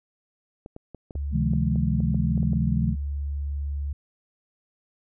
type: clicks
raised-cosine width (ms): 2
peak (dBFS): -26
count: 12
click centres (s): 0.661 / 0.764 / 0.947 / 1.108 / 1.155 / 1.535 / 1.758 / 2.004 / 2.145 / 2.377 / 2.43 / 2.532
type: tone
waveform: sine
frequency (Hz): 71.2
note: C#2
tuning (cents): +47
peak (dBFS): -26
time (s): 1.15-3.93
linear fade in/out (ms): 5
type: chord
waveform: sine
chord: F dominant seventh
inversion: second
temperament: equal with one note detuned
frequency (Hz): 130.81 / 155.56 / 174.61 / 214.9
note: C3 / Eb3 / F3 / A3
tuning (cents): 0 / 0 / 0 / -41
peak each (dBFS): -27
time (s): 1.31-2.96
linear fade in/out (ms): 50
effects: none